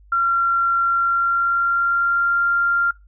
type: tone with pitch glide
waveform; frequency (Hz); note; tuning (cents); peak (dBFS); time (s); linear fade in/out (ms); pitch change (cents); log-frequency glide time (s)
sine; 1372 to 1390.3; F6 to F6; -31 to -8; -15; 0.12-2.91; 5; +23; 0.79-2.44
effects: noise-tail reverb RT60 0.2 s tail -22 dB re dry + added 50 Hz sine -46 dBFS peak until 3.07 s